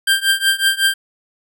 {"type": "tone with tremolo", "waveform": "25% pulse", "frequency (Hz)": 1581, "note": "G6", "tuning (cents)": 14, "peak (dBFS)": -6, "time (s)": [0.07, 0.94], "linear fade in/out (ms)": 5, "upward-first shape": "triangle", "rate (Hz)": 5.4, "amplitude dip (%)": 95, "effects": []}